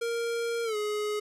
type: tone with pitch glide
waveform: square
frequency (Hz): 466.2 to 420.2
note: A#4 to G#4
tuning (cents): 0 to +20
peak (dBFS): -29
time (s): 0.01-1.2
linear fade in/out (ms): 10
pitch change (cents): -180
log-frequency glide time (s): 0.64-0.76
effects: low-pass 11000 Hz 12 dB/octave